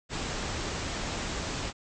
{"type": "low-pass noise", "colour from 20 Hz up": "pink", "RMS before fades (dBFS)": -34, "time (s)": [0.09, 1.73], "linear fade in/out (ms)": 50, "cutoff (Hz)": 7900, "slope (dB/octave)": 96, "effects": []}